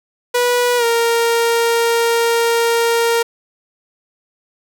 sawtooth tone with pitch glide, 488.5 to 464.8 Hz, B4 to A#4, -19 to -5 cents, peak -9 dBFS, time 0.34-3.23 s, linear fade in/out 10 ms, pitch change -86 cents, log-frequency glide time 0.77-0.84 s, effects none

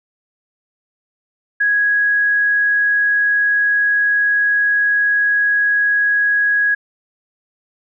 sine tone, 1661.2 Hz, G#6, in tune, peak -12 dBFS, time 1.6-6.75 s, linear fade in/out 10 ms, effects none

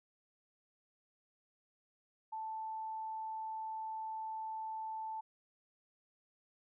sine tone, 880 Hz, A5, in tune, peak -39 dBFS, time 2.32-5.21 s, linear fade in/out 10 ms, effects none

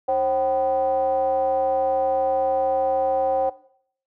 triangle ring-modulated tone, 116.54 Hz, A#2, in tune, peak -13 dBFS, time 0.08-3.5 s, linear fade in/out 10 ms, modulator 651 Hz, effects noise-tail reverb RT60 0.6 s tail -18 dB re dry

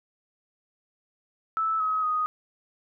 sine tone with pitch steps, 1312 / 1273 / 1246 Hz, E6 / D#6 / D#6, -9 / +39 / +2 cents, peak -23 dBFS, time 1.57-2.26 s, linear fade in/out 0 ms, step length 230 ms, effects none

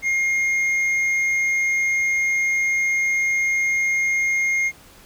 sine tone with hard clipping, 2132 Hz, C7, 32 cents sharp, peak -19 dBFS, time 0.02-4.72 s, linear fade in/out 50 ms, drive 4 dB, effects pink hiss -48 dBFS RMS until 5.05 s

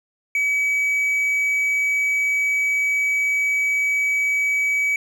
triangle tone, 2279 Hz, C#7, 47 cents sharp, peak -16 dBFS, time 0.35-4.96 s, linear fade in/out 2 ms, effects none

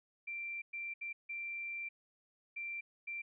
sine tone bursts at uneven times, 2357 Hz, D7, 6 cents sharp, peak -39 dBFS, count 6, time 0.27-0.62 / 0.73-0.94 / 1.01-1.13 / 1.29-1.89 / 2.56-2.81 / 3.07-3.22 s, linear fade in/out 10 ms, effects none

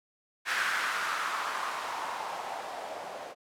violet noise with low-pass filter sweep, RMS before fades -34 dBFS, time 0.45-3.35 s, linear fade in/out 50 ms, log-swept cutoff 1600 to 600 Hz, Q 2.8, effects none

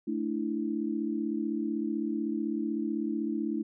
sine chord, A suspended fourth, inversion none, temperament equal, 220 / 293.7 / 329.6 Hz, A3 / D4 / E4, 0 / 0 / 0 cents, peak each -33 dBFS, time 0.07-3.63 s, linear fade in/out 10 ms, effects none

